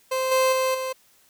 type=tone with level steps; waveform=30% pulse; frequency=521 Hz; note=C5; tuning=7 cents flat; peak=-20 / -15 / -18 / -24 dBFS; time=0.11-0.93 s; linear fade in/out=10 ms; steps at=0.31 / 0.52 / 0.74 s; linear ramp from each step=10 ms; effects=white hiss -59 dBFS RMS until 1.29 s